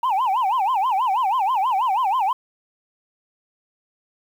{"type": "tone with vibrato", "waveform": "sine", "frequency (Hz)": 891, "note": "A5", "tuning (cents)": 22, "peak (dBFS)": -15, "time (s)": [0.03, 2.33], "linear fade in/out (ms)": 5, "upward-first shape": "sine", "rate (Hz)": 6.2, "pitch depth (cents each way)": 290, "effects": ["tanh soft clip ceiling -16 dBFS", "8-bit"]}